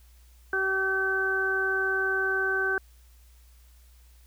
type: harmonic tone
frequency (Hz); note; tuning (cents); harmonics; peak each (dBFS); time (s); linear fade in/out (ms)
383.4; G4; -38; 1 / 2 / 3 / 4; -30 / -37 / -37 / -25; 0.53-2.78; 2
effects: added 60 Hz sine -52 dBFS peak until 4.26 s + white hiss -63 dBFS RMS until 4.26 s